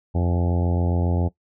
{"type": "harmonic tone with a mistuned harmonic", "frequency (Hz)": 87.31, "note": "F2", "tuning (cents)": 0, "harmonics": [1, 2, 3, 4, 5, 6, 7, 8, 9, 10], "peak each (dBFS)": [-20, -26, -30, -32, -34, -36, -37, -38, -39, -40], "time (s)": [0.14, 1.29], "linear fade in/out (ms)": 20, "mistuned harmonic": 10, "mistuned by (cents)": -39, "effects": ["noise-tail reverb RT60 0.1 s tail -17 dB re dry"]}